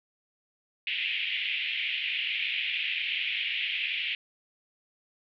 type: band-pass noise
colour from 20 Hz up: pink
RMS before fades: -31 dBFS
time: 0.87-4.15 s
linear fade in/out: 2 ms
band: 2200 to 3200 Hz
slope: 48 dB/octave
effects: none